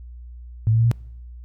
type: tone with pitch steps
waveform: sine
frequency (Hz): 110 / 112.51 / 115.07 / 117.69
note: A2 / A2 / A#2 / A#2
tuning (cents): 0 / +39 / -22 / +17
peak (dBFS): -14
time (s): 0.67-0.914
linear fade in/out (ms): 0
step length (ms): 61
effects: noise-tail reverb RT60 0.8 s tail -24 dB re dry + added 60 Hz sine -36 dBFS peak until 1.44 s